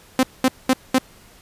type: tone bursts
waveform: sawtooth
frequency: 259.6 Hz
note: C4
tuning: 13 cents flat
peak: -9 dBFS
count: 4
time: 0.19-0.984 s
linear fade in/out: 2 ms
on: 41 ms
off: 210 ms
effects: pink hiss -49 dBFS RMS until 1.41 s + resampled to 32000 Hz